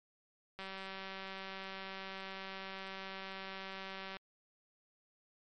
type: click train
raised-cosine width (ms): 0.3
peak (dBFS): -29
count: 688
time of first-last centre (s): 0.59-4.168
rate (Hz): 192
effects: MP3 48 kbps